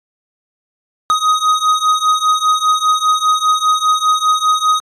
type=beating tone pair; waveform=square; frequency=1250 / 1255 Hz; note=D#6 / D#6; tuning=+8 / +15 cents; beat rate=5 Hz; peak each=-16 / -14 dBFS; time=1.1-4.8 s; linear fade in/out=0 ms; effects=low-pass 7000 Hz 12 dB/octave + AAC 64 kbps